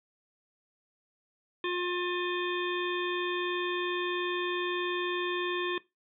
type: harmonic tone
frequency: 355.7 Hz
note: F4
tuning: 32 cents sharp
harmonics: 1 / 3 / 5 / 7 / 9 / 10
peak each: -31 / -36 / -38 / -39 / -41 / -41 dBFS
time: 1.64-5.78 s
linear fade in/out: 2 ms
effects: noise-tail reverb RT60 0.2 s tail -18 dB re dry